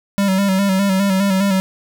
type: tone with vibrato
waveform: square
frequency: 194.3 Hz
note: G3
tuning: 15 cents flat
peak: -14 dBFS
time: 0.18-1.6 s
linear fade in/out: 0 ms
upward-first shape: square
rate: 4.9 Hz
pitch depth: 44 cents each way
effects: none